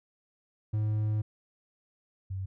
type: tone pair in turn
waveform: triangle / sine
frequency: 107.1 / 95.27 Hz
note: A2 / G2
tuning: -46 / -49 cents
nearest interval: major second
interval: 203 cents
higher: first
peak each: -24 / -32 dBFS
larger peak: first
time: 0.73-1.22 / 2.3-2.46 s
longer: first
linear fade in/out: 10 ms
effects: none